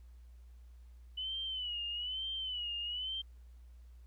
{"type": "tone with vibrato", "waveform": "sine", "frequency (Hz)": 2984, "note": "F#7", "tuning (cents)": 14, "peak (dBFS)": -36, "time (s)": [1.17, 3.22], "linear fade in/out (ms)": 10, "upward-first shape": "sine", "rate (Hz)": 1.1, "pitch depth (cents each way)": 95, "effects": ["added 60 Hz sine -52 dBFS peak until 4.06 s", "pink hiss -75 dBFS RMS until 4.06 s"]}